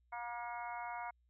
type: harmonic tone with a mistuned harmonic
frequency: 238.2 Hz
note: A#3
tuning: 38 cents sharp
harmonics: 3 / 4 / 5 / 6 / 7 / 8 / 9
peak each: -45 / -44 / -52 / -50 / -59 / -61 / -51 dBFS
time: 0.12-1.11 s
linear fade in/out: 10 ms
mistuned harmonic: 9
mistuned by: +24 cents
effects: added 60 Hz sine -70 dBFS peak until 1.29 s